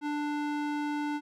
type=tone with band-pass filter; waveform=square; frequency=295.2 Hz; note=D4; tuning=9 cents sharp; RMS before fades=-32 dBFS; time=0.01-1.21 s; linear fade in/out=50 ms; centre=790 Hz; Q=0.51; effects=none